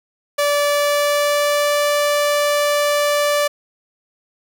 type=tone with pitch glide; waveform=sawtooth; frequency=580 to 584.4 Hz; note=D5 to D5; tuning=-22 to -9 cents; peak=-11 dBFS; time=0.38-3.48 s; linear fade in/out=10 ms; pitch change=+13 cents; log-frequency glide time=0.67-1.85 s; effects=8-bit